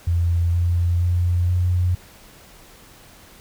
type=tone with pitch steps; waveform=sine; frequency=85.5 / 86.79 / 88.11 / 89.44 Hz; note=F2 / F2 / F2 / F2; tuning=-36 / -10 / +16 / +42 cents; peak=-16 dBFS; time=0.07-1.95 s; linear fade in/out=5 ms; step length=470 ms; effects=pink hiss -47 dBFS RMS until 3.4 s